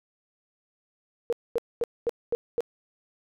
sine tone bursts, 471.3 Hz, A#4, 19 cents sharp, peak -22 dBFS, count 6, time 1.3-2.606 s, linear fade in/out 0 ms, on 26 ms, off 230 ms, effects none

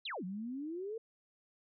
sine exponential two-way sweep, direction down then up, 4388 to 176.3 to 464.2 Hz, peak -38 dBFS, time 0.05-0.98 s, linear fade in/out 5 ms, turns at 0.24 s, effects none

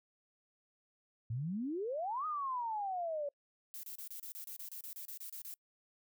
sine exponential two-way sweep, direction up then down, 106.9 to 1267 to 561 Hz, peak -35 dBFS, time 1.3-3.29 s, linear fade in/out 5 ms, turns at 2.26 s
violet noise bursts, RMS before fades -46 dBFS, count 15, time 3.74-5.54 s, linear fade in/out 0 ms, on 92 ms, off 30 ms
effects noise-tail reverb RT60 0.1 s tail -26 dB re dry

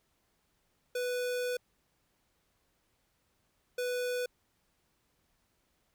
square tone bursts at uneven times, 494.5 Hz, B4, 2 cents sharp, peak -32 dBFS, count 2, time 0.95-1.57 / 3.78-4.26 s, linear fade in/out 5 ms, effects pink hiss -75 dBFS RMS until 5.94 s

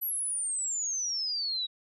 sine exponential sweep, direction down, 11970 to 3820 Hz, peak -29 dBFS, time 0.01-1.67 s, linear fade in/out 20 ms, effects none

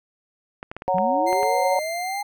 clicks, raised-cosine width 0.5 ms, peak -18 dBFS, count 8, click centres 0.629 / 0.715 / 0.766 / 0.821 / 0.88 / 0.984 / 1.329 / 1.431 s
harmonic tone, 185 Hz, F#3, in tune, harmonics 3 / 4 / 5, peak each -23 / -22 / -24 dBFS, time 0.88-1.79 s, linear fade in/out 0 ms
sine linear sweep, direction up, 168.7 to 828 Hz, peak -26 dBFS, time 0.94-2.23 s, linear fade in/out 5 ms
sawtooth tone, 2093 Hz, C7, in tune, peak -27 dBFS, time 1.26-2.23 s, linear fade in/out 20 ms
effects none

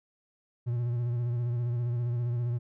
triangle tone with vibrato, 120.1 Hz, B2, 48 cents flat, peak -25 dBFS, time 0.66-2.59 s, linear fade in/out 20 ms, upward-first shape sine, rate 15 Hz, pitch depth 40 cents each way, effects none

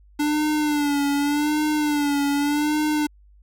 square tone with vibrato, 293.7 Hz, D4, in tune, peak -20 dBFS, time 0.19-3.07 s, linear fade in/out 10 ms, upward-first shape sine, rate 0.85 Hz, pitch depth 61 cents each way, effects added 50 Hz sine -49 dBFS peak until 3.42 s

